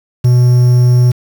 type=tone with quantisation; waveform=triangle; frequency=123.47 Hz; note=B2; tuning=in tune; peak=-3 dBFS; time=0.24-1.12 s; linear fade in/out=10 ms; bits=5; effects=none